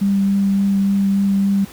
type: tone with vibrato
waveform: sine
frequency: 197.4 Hz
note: G3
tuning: 12 cents sharp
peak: -13 dBFS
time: 0.01-1.65 s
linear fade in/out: 10 ms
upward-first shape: triangle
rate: 3.5 Hz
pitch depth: 11 cents each way
effects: pink hiss -40 dBFS RMS until 1.72 s